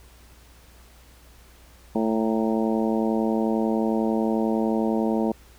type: harmonic tone with a mistuned harmonic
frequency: 111.1 Hz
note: A2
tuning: 17 cents sharp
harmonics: 2 / 3 / 4 / 5 / 6 / 7 / 8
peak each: -23 / -27 / -29 / -31 / -33 / -34 / -35 dBFS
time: 1.95-5.32 s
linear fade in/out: 5 ms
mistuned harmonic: 8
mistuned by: +70 cents
effects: added 60 Hz sine -50 dBFS peak until 5.58 s + pink hiss -54 dBFS RMS until 5.58 s